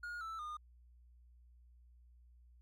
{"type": "tone with pitch steps", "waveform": "triangle", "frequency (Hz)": [1432, 1320.8, 1218.2], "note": ["F6", "E6", "D#6"], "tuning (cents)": [43, 3, -37], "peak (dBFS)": -40, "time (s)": [0.03, 0.57], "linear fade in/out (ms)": 5, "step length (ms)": 180, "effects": ["added 60 Hz sine -60 dBFS peak until 2.61 s"]}